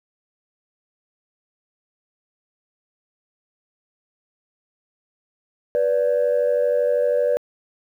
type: tone pair together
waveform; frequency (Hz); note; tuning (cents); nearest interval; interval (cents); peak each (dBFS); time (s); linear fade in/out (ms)
sine; 490 / 582.7; B4 / D5; -14 / -14; minor third; 300; -18; 5.75-7.37; 0
effects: tanh soft clip ceiling -12 dBFS + 9-bit